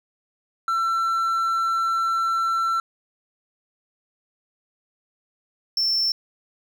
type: tone pair in turn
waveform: triangle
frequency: 1345 / 5380 Hz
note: E6 / E8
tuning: +34 / +34 cents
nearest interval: 2 octaves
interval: 2400 cents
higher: second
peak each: -18 dBFS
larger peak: neither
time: 0.68-2.8 / 5.77-6.12 s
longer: first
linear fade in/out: 2 ms
effects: none